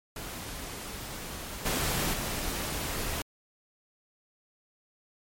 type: noise with level steps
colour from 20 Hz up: pink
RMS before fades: -39 / -29 / -33 dBFS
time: 0.16-3.22 s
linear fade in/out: 2 ms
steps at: 1.65 / 2.13 s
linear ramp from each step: 10 ms
effects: MP3 64 kbps